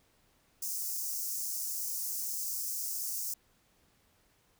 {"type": "high-pass noise", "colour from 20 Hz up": "white", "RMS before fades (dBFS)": -36, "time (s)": [0.62, 3.34], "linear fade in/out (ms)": 5, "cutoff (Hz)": 5200, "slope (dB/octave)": 48, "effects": ["pink hiss -69 dBFS RMS until 4.59 s"]}